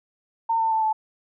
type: tone with pitch steps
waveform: sine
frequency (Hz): 910 / 897 / 884.1 / 871.4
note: A#5 / A5 / A5 / A5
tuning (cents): -42 / +33 / +8 / -17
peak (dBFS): -19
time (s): 0.49-0.93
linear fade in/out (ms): 10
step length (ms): 110
effects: none